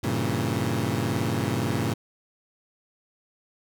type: chord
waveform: 20% pulse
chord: G diminished seventh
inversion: none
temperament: equal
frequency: 98 / 116.54 / 138.59 / 164.81 Hz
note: G2 / Bb2 / Db3 / Fb3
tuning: 0 / 0 / 0 / 0 cents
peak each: -25 / -23 / -25 / -28 dBFS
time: 0.03-1.94 s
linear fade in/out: 10 ms
effects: none